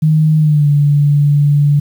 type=tone with pitch glide; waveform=sine; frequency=155.56 to 145.14 Hz; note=D#3 to D3; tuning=0 to -20 cents; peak=-7 dBFS; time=0.02-1.8 s; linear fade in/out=10 ms; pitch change=-120 cents; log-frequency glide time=0.38-0.68 s; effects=7-bit